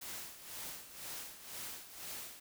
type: noise with tremolo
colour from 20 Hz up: white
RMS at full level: -44 dBFS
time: 0.01-2.4 s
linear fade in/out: 10 ms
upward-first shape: sine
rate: 2 Hz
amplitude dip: 70%
effects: none